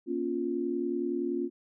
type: tone cluster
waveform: sine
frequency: 240 / 279.7 / 350.4 Hz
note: B3 / C#4 / F4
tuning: -49 / +16 / +6 cents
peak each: -35 / -33 / -31 dBFS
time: 0.06-1.5 s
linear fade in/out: 50 ms
effects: none